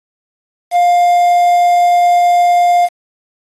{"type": "tone with quantisation", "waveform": "triangle", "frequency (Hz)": 704, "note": "F5", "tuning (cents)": 14, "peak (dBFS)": -5, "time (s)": [0.71, 2.89], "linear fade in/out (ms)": 50, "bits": 5, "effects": ["AAC 32 kbps"]}